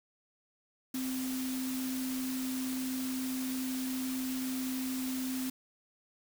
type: tone in noise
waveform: sine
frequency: 259.1 Hz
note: C4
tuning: 17 cents flat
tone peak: -33 dBFS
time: 0.94-5.5 s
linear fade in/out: 5 ms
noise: white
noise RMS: -42 dBFS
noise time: 0.94-5.5 s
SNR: +6 dB
effects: none